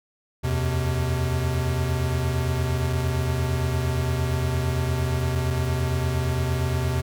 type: tone cluster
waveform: square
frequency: 80.6 / 89.3 / 127.6 Hz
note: E2 / F2 / C3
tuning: -38 / +39 / -43 cents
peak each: -27 / -32 / -25 dBFS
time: 0.43-7.02 s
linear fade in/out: 20 ms
effects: none